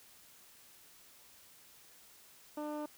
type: tone with low-pass filter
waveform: 15% pulse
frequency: 299.4 Hz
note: D4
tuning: 33 cents sharp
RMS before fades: -40 dBFS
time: 2.57-2.86 s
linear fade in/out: 5 ms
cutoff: 1000 Hz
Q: 0.6
effects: white hiss -60 dBFS RMS until 2.97 s